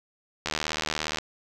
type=click train; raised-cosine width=0.2 ms; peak=-10 dBFS; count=57; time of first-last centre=0.46-1.185 s; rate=77.2 Hz; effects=none